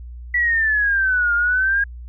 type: exponential two-way sweep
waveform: sine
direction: down then up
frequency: 1964 to 1403 to 1639 Hz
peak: -15 dBFS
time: 0.34-1.84 s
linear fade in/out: 5 ms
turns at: 1.34 s
effects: added 60 Hz sine -32 dBFS peak until 2.08 s